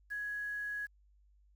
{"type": "tone with quantisation", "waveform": "sine", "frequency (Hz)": 1671, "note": "G#6", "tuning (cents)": 10, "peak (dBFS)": -36, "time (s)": [0.1, 0.87], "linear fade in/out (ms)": 20, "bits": 10, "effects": ["added 50 Hz sine -63 dBFS peak until 1.55 s"]}